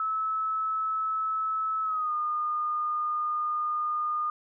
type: tone with pitch glide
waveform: sine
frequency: 1300 to 1220 Hz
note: E6 to D#6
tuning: -24 to -34 cents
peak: -26 dBFS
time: 0-4.3 s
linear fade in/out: 2 ms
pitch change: -110 cents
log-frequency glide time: 1.83-2.13 s
effects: none